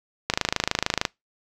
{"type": "click train", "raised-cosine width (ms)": 0.2, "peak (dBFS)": -3, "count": 21, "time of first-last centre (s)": [0.3, 1.052], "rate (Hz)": 26.6, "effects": ["noise-tail reverb RT60 0.2 s tail -25 dB re dry"]}